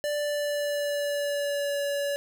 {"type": "tone with pitch glide", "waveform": "square", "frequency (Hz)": [588, 569.3], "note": ["D5", "C#5"], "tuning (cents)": [2, 46], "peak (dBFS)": -27, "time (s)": [0.04, 2.16], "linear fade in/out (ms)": 0, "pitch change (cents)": -56, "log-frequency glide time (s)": [0.15, 1.81], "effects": []}